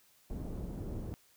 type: low-pass noise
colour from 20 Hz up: pink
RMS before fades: -40 dBFS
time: 0.3-1.14 s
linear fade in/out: 0 ms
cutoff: 360 Hz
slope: 12 dB/octave
effects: white hiss -66 dBFS RMS until 1.36 s